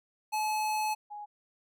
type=tone pair in turn; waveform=square / sine; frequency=858 / 831.7 Hz; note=A5 / G#5; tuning=-44 / +2 cents; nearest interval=minor second; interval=54 cents; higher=first; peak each=-29 / -39 dBFS; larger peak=first; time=0.32-0.95 / 1.1-1.26 s; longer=first; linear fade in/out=20 ms; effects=none